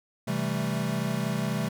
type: chord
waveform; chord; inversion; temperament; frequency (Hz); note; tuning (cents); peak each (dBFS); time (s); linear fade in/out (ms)
square; A minor seventh; first; equal with one note detuned; 130.81 / 163.96 / 196 / 220; C3 / E3 / G3 / A3; 0 / -9 / 0 / 0; -33; 0.27-1.69; 10
effects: none